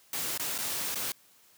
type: noise with dropouts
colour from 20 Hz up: white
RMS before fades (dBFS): -33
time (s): 0.13-1.12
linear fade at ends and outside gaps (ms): 2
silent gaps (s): 0.377-0.396 / 0.58-0.586 / 0.946-0.956
effects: white hiss -61 dBFS RMS until 1.57 s + high-pass 80 Hz 12 dB/octave